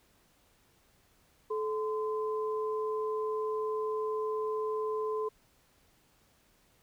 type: tone pair together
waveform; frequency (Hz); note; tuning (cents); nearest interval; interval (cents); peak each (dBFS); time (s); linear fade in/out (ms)
sine; 432.2 / 1028; A4 / C6; -31 / -31; octave + minor third; 1500; -31 / -37; 1.5-5.29; 10
effects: pink hiss -67 dBFS RMS until 6.82 s